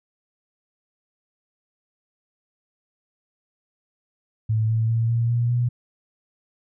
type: tone with pitch steps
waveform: sine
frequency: 110 / 112.18 / 114.41 / 116.68 / 118.99 / 121.35 Hz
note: A2 / A2 / A#2 / A#2 / A#2 / B2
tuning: 0 / +34 / -32 / +2 / +36 / -30 cents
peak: -18 dBFS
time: 4.49-5.69 s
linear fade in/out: 10 ms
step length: 200 ms
effects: none